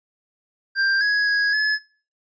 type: tone with pitch steps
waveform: square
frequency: 1584 / 1668 / 1658 / 1711 Hz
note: G6 / G#6 / G#6 / A6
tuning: +18 / +7 / -3 / -49 cents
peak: -18 dBFS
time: 0.75-1.79 s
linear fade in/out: 50 ms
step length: 260 ms
effects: noise-tail reverb RT60 0.4 s tail -21 dB re dry + resampled to 16000 Hz